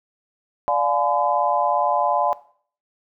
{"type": "chord", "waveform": "sine", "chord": "D diminished seventh", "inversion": "none", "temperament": "just", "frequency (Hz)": [587.3, 704.8, 845.8, 1014.9], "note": ["D5", "F5", "Ab5", "Cb6"], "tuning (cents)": [0, 16, 31, 47], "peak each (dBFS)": -23, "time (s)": [0.68, 2.33], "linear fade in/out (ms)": 0, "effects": ["noise-tail reverb RT60 0.5 s tail -17 dB re dry"]}